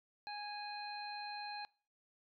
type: harmonic tone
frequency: 828 Hz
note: G#5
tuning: 5 cents flat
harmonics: 1 / 2 / 3 / 5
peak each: -44 / -51 / -52 / -48 dBFS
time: 0.27-1.65 s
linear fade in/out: 0 ms
effects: noise-tail reverb RT60 0.4 s tail -23 dB re dry